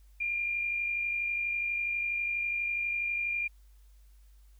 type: tone with amplitude modulation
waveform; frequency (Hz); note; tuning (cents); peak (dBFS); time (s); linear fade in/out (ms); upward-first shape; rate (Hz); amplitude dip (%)
sine; 2400; D7; +37; -27; 0.2-3.48; 10; sine; 52.2; 40
effects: added 50 Hz sine -54 dBFS peak until 4.59 s + white hiss -71 dBFS RMS until 4.59 s